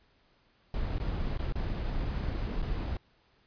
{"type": "noise with dropouts", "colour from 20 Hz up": "brown", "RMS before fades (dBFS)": -32, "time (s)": [0.74, 2.97], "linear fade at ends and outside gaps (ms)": 2, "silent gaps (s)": [[0.983, 0.999], [1.377, 1.391], [1.524, 1.555], [2.619, 2.625]], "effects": ["pink hiss -67 dBFS RMS until 3.46 s", "resampled to 11025 Hz"]}